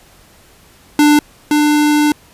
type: tone pair in turn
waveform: square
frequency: 296.4 / 297.9 Hz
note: D4 / D4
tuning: +16 / +25 cents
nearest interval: unison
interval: 9 cents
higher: second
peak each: -7 / -10 dBFS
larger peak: first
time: 0.99-1.19 / 1.51-2.12 s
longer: second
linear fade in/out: 2 ms
effects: pink hiss -46 dBFS RMS until 2.33 s + resampled to 32000 Hz